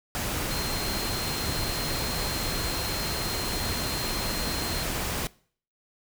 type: tone in noise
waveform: sine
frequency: 4186 Hz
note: C8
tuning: in tune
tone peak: -34 dBFS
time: 0.51-4.83 s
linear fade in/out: 0 ms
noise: pink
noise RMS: -30 dBFS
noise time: 0.15-5.27 s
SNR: -7 dB
effects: noise-tail reverb RT60 0.5 s tail -22 dB re dry